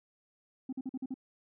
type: tone bursts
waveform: sine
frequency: 261 Hz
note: C4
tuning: 4 cents flat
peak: -32 dBFS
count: 6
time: 0.69-1.142 s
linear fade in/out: 5 ms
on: 37 ms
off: 46 ms
effects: tanh soft clip ceiling -32 dBFS